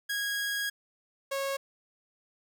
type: tone pair in turn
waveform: sawtooth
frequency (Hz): 1646 / 548.2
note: G#6 / C#5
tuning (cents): -16 / -19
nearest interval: octave + perfect fifth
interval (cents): 1903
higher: first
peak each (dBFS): -26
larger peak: neither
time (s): 0.09-0.7 / 1.31-1.57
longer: first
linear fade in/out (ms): 10
effects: none